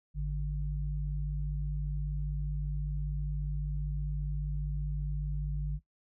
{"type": "tone pair together", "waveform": "sine", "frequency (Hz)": [51.91, 146.83], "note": ["G#1", "D3"], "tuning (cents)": [0, 0], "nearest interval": "octave + tritone", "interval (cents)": 1800, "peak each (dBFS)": [-32, -35], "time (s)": [0.14, 5.8], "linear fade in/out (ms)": 50, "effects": ["noise-tail reverb RT60 0.1 s tail -17 dB re dry"]}